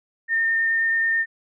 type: tone with vibrato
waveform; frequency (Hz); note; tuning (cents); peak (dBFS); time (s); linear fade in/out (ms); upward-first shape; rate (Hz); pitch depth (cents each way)
sine; 1818; A#6; -44; -18; 0.28-1.26; 50; sine; 9.3; 8
effects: none